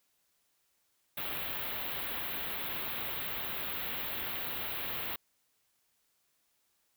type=band-stop noise; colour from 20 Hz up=white; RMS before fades=-37 dBFS; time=1.17-5.16 s; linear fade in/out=5 ms; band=3800 to 13000 Hz; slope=48 dB/octave; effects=white hiss -75 dBFS RMS until 6.96 s